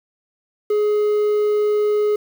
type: tone with quantisation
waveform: triangle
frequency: 419.7 Hz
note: G#4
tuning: 18 cents sharp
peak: -13 dBFS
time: 0.7-2.16 s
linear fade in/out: 5 ms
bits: 7
effects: none